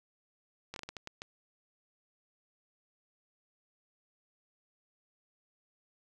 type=slowing click train; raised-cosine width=0.2 ms; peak=-24 dBFS; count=8; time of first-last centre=0.74-1.219 s; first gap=22 ms; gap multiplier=1.37; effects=none